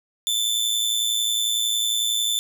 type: tone with amplitude modulation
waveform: sawtooth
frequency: 3524 Hz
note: A7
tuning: 2 cents sharp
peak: -15 dBFS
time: 0.27-2.39 s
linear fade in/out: 0 ms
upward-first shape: sine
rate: 111 Hz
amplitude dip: 55%
effects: none